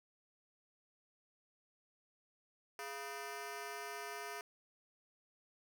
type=ring-modulated tone; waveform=15% pulse; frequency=554.4 Hz; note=C#5; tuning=in tune; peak=-34 dBFS; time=2.79-4.41 s; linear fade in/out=2 ms; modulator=138 Hz; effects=none